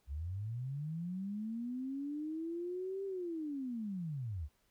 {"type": "linear two-way sweep", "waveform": "sine", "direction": "up then down", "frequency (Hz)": [65, 395.3, 65], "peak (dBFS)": -37, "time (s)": [0.07, 4.49], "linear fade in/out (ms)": 50, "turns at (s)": 3.05, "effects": ["pink hiss -75 dBFS RMS until 4.7 s"]}